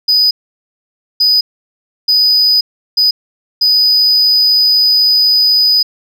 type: tone bursts at uneven times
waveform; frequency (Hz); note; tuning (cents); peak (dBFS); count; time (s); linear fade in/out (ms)
sine; 4978; D#8; 0; -4; 5; 0.08-0.31 / 1.2-1.41 / 2.08-2.61 / 2.97-3.11 / 3.61-5.83; 10
effects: tanh soft clip ceiling -6 dBFS